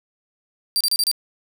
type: tone bursts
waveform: sawtooth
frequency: 4699 Hz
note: D8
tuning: in tune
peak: -14 dBFS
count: 5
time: 0.76-1.114 s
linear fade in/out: 0 ms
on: 46 ms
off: 31 ms
effects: none